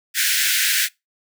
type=high-pass noise; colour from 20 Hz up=pink; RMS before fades=-19 dBFS; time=0.14-0.89 s; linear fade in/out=50 ms; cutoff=1500 Hz; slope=96 dB/octave; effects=noise-tail reverb RT60 0.2 s tail -23 dB re dry